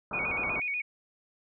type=low-pass noise; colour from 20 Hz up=white; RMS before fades=-37 dBFS; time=0.11-0.6 s; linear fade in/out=2 ms; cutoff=1500 Hz; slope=96 dB/octave
type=tone with vibrato; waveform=sine; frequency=2349 Hz; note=D7; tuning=in tune; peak=-29 dBFS; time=0.13-0.82 s; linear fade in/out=10 ms; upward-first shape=square; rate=8.2 Hz; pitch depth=83 cents each way
effects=none